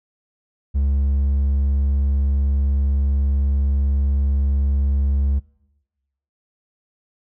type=tone with hard clipping; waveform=sine; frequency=69.3 Hz; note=C#2; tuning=in tune; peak=-17 dBFS; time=0.74-5.4 s; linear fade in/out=20 ms; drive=3 dB; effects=noise-tail reverb RT60 1.0 s tail -22 dB re dry